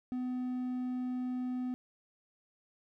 triangle tone, 251.5 Hz, B3, 32 cents sharp, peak -31 dBFS, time 0.12-1.74 s, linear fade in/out 0 ms, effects none

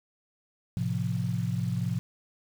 sine chord, F major, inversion first, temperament equal, 110 / 130.81 / 174.61 Hz, A2 / C3 / F3, 0 / 0 / 0 cents, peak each -31 dBFS, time 0.77-1.99 s, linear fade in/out 0 ms, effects 8-bit

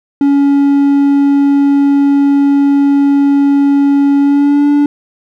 triangle tone with pitch glide, 281.2 to 289.4 Hz, C#4 to D4, +25 to -25 cents, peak -4 dBFS, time 0.21-4.86 s, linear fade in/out 2 ms, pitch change +50 cents, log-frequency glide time 4.19-4.69 s, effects none

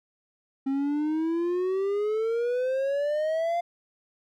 triangle exponential sweep, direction up, 267.3 to 698.5 Hz, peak -22 dBFS, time 0.66-3.61 s, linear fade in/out 10 ms, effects none

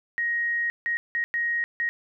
sine tone bursts at uneven times, 1880 Hz, A#6, 14 cents sharp, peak -23 dBFS, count 5, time 0.18-0.7 / 0.86-0.97 / 1.15-1.24 / 1.34-1.64 / 1.8-1.89 s, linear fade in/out 0 ms, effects none

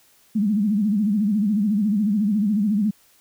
sine tone with vibrato, 207.8 Hz, G#3, 1 cent sharp, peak -17 dBFS, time 0.35-2.91 s, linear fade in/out 10 ms, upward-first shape sine, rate 14 Hz, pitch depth 120 cents each way, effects white hiss -57 dBFS RMS until 3.2 s

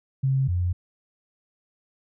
sine tone pair in turn, 134 / 88.97 Hz, C3 / F2, +42 / +33 cents, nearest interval perfect fifth, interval 709 cents, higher first, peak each -19 / -21 dBFS, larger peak first, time 0.23-0.48 / 0.48-0.73 s, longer neither, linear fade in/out 10 ms, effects none

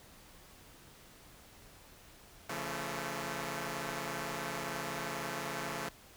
5% pulse chord, Db augmented, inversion none, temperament equal with one note detuned, 138.59 / 170.72 / 220 Hz, Db3 / F3 / A3, 0 / -39 / 0 cents, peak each -30 dBFS, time 2.49-5.89 s, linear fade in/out 5 ms, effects pink hiss -57 dBFS RMS until 6.16 s

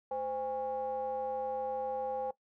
triangle ring-modulated tone, 147.7 Hz, D3, 10 cents sharp, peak -28 dBFS, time 0.11-2.31 s, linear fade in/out 5 ms, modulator 665 Hz, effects noise-tail reverb RT60 0.1 s tail -18 dB re dry

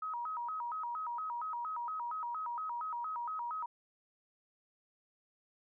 sine tone with vibrato, 1100 Hz, C#6, 14 cents flat, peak -36 dBFS, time 0.02-3.66 s, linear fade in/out 5 ms, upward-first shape square, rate 4.3 Hz, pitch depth 250 cents each way, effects none

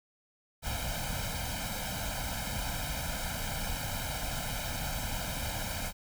pink noise with comb filter, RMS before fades -35 dBFS, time 0.62-5.93 s, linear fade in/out 50 ms, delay 1.3 ms, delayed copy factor +1, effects none

